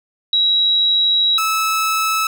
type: tone pair in turn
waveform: sine / sawtooth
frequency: 3869 / 1303.5 Hz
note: B7 / E6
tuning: -36 / -20 cents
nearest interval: octave + perfect fifth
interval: 1884 cents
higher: first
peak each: -12 dBFS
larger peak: neither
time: 0.33-1.38 / 1.38-2.27 s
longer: first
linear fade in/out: 2 ms
effects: none